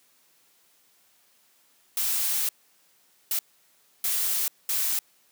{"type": "noise bursts at uneven times", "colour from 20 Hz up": "blue", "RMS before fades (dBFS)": -26, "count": 4, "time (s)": [[1.97, 2.49], [3.31, 3.39], [4.04, 4.48], [4.69, 4.99]], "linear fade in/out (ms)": 2, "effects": ["white hiss -63 dBFS RMS until 5.31 s", "high-pass 150 Hz 12 dB/octave"]}